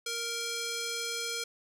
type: tone with band-pass filter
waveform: square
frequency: 466.2 Hz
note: A#4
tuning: in tune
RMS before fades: -35 dBFS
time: 0.06-1.44 s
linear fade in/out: 5 ms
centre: 5400 Hz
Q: 0.92
effects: none